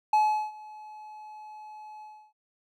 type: tone with ADSR envelope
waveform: triangle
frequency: 854 Hz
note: G#5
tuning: 48 cents sharp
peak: -16 dBFS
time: 0.13-2.33 s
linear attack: 4 ms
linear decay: 380 ms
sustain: -24 dB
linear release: 310 ms
effects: none